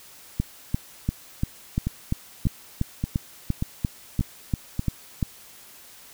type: two click trains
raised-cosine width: 5 ms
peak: -10 / -12 dBFS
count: 15 / 6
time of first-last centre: 0.4-5.228 / 1.87-4.794 s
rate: 2.9 / 1.71 Hz
effects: white hiss -48 dBFS RMS until 6.13 s